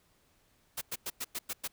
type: noise bursts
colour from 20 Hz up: white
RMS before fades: -36 dBFS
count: 7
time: 0.77-1.678 s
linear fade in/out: 10 ms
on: 44 ms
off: 100 ms
effects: pink hiss -69 dBFS RMS until 1.72 s